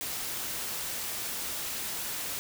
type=noise; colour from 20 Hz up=white; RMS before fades=-35 dBFS; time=0.01-2.39 s; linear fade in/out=0 ms; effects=none